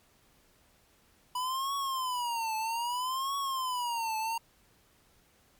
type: tone with vibrato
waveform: square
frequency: 987.8 Hz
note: B5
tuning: in tune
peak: -31 dBFS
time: 1.35-4.38 s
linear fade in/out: 5 ms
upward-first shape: triangle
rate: 0.62 Hz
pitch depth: 220 cents each way
effects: pink hiss -65 dBFS RMS until 5.59 s + MP3 96 kbps

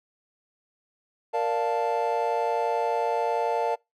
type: chord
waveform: triangle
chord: Bb major seventh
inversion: none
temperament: equal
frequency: 466.2 / 587.3 / 698.5 / 880 Hz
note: Bb4 / D5 / F5 / A5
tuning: 0 / 0 / 0 / 0 cents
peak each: -26 / -29 / -27 / -26 dBFS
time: 1.33-3.76 s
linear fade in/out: 20 ms
effects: noise-tail reverb RT60 0.2 s tail -25 dB re dry

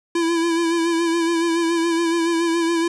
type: tone with vibrato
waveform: square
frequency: 334.9 Hz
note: E4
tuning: 27 cents sharp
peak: -18 dBFS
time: 0.15-2.88 s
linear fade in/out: 5 ms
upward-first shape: sine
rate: 7.1 Hz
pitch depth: 39 cents each way
effects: resampled to 22050 Hz + 8-bit

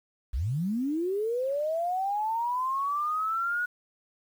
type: linear sweep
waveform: sine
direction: up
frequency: 48.71 to 1466 Hz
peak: -26 dBFS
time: 0.33-3.66 s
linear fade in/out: 10 ms
effects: 9-bit

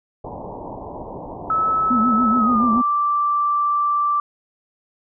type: low-pass noise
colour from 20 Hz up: white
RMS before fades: -33 dBFS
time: 0.24-2.81 s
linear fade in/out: 5 ms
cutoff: 1000 Hz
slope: 96 dB/octave
type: tone with pitch glide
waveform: sine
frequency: 1300 to 1171.6 Hz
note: E6 to D6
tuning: -24 to -5 cents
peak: -16 dBFS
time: 1.5-4.2 s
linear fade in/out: 2 ms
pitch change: -181 cents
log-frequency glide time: 2.36-2.7 s
type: tone with vibrato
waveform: sine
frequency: 232.7 Hz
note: A#3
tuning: 3 cents flat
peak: -17 dBFS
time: 1.9-2.82 s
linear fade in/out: 10 ms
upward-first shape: sine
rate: 7 Hz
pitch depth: 130 cents each way
effects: none

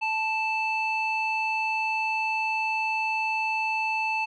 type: tone with low-pass filter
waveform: square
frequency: 880 Hz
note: A5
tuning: in tune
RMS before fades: -27 dBFS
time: 0.01-4.26 s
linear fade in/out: 20 ms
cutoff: 3000 Hz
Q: 5.6
effects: none

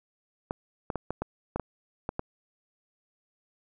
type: clicks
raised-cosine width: 1 ms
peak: -16 dBFS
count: 9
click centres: 0.509 / 0.902 / 0.957 / 1.106 / 1.22 / 1.56 / 1.597 / 2.091 / 2.194 s
effects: none

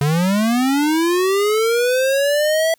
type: linear sweep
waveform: square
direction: up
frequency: 138.59 to 660 Hz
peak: -15 dBFS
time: 0.01-2.74 s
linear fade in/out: 2 ms
effects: white hiss -60 dBFS RMS until 2.78 s

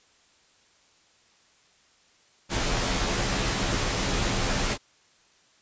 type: noise with comb filter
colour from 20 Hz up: pink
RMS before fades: -26 dBFS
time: 2.49-4.78 s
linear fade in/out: 50 ms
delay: 13 ms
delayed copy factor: -0.55
effects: white hiss -61 dBFS RMS until 5.61 s + resampled to 16000 Hz

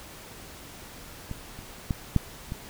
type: clicks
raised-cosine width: 5 ms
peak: -21 / -29 / -13 / -8 / -20 dBFS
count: 5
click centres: 1.313 / 1.59 / 1.908 / 2.163 / 2.521 s
effects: pink hiss -45 dBFS RMS until 2.69 s

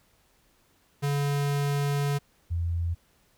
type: tone pair in turn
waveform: square / sine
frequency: 142.6 / 84.96 Hz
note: C#3 / F2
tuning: +49 / -47 cents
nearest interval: major sixth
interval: 896 cents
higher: first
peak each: -25 dBFS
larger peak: neither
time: 1.02-2.19 / 2.5-2.95 s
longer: first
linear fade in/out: 20 ms
effects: pink hiss -65 dBFS RMS until 3.37 s

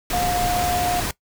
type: tone in noise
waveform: sine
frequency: 713 Hz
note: F5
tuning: 36 cents sharp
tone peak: -21 dBFS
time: 0.13-1 s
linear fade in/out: 2 ms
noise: pink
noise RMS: -25 dBFS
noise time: 0.1-1.11 s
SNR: +1 dB
effects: noise-tail reverb RT60 0.1 s tail -19 dB re dry

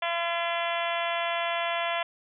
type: harmonic tone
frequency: 340 Hz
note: F4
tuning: 46 cents flat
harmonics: 2 / 3 / 4 / 5 / 6 / 7 / 8 / 9 / 10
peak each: -30 / -33 / -37 / -37 / -36 / -37 / -38 / -39 / -39 dBFS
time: 0.02-2.03 s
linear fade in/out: 5 ms
effects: none

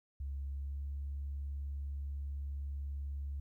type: tone with pitch glide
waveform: sine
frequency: 69.3 to 70.35 Hz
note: C#2 to C#2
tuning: 0 to +26 cents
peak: -36 dBFS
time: 0.2-3.4 s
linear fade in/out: 5 ms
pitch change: +26 cents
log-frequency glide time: 0.54-0.83 s
effects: tanh soft clip ceiling -33 dBFS + 13-bit

